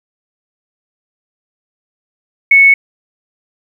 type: tone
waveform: sine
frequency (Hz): 2209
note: C#7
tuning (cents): -7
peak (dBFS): -3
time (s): 2.51-2.74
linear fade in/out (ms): 5
effects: 7-bit